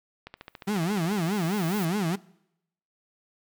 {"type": "click train", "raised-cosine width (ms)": 0.3, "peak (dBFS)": -24, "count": 14, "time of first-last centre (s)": [0.27, 1.185], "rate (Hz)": 14.2}
{"type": "noise with exponential growth", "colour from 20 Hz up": "violet", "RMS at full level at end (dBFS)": -37, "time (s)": [0.37, 1.85], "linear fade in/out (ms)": 2, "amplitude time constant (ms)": 320}
{"type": "tone with vibrato", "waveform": "35% pulse", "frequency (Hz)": 185, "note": "F#3", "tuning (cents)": 0, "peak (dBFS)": -23, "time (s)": [0.67, 2.16], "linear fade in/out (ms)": 10, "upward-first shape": "sine", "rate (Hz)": 4.8, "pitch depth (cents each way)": 250}
{"effects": ["noise-tail reverb RT60 0.8 s tail -22 dB re dry"]}